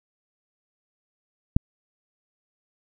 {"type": "click", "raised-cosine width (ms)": 5, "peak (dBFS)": -4, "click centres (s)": 1.565, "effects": []}